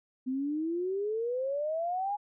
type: exponential sweep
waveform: sine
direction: up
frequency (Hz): 252.6 to 836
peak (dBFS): -29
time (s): 0.26-2.17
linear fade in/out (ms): 20
effects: none